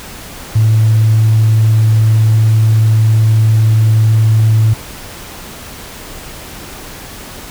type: tone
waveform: sine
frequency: 110 Hz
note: A2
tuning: in tune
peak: -5 dBFS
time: 0.55-4.74 s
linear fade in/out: 10 ms
effects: tanh soft clip ceiling -2 dBFS + pink hiss -30 dBFS RMS until 7.5 s